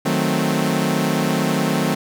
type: chord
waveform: sawtooth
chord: D# diminished seventh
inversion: none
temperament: equal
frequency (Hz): 155.56 / 185 / 220 / 261.6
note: D#3 / F#3 / A3 / C4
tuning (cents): 0 / 0 / 0 / 0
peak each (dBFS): -19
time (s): 0.05-1.95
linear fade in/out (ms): 10
effects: none